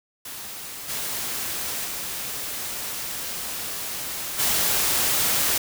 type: noise with level steps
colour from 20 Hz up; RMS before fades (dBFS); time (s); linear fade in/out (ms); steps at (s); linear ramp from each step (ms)
white; -36 / -29 / -31 / -22; 0.25-5.58; 5; 0.88 / 1.84 / 4.38; 20
effects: none